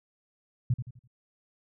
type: tone with echo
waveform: sine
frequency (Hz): 122.9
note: B2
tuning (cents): -8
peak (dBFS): -21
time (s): 0.7-0.74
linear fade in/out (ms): 5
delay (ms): 84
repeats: 4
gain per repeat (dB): -9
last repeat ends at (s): 1.076
effects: none